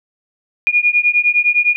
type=beating tone pair; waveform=sine; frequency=2432 / 2441.8 Hz; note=D#7 / D#7; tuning=-40 / -33 cents; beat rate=9.8 Hz; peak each=-14 dBFS; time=0.67-1.76 s; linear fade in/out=0 ms; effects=none